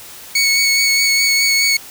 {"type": "tone with vibrato", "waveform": "20% pulse", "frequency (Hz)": 2217, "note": "C#7", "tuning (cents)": 0, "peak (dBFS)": -7, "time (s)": [0.35, 1.77], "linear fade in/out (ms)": 5, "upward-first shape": "sine", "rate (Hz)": 4.8, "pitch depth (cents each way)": 14, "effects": ["white hiss -36 dBFS RMS until 1.9 s"]}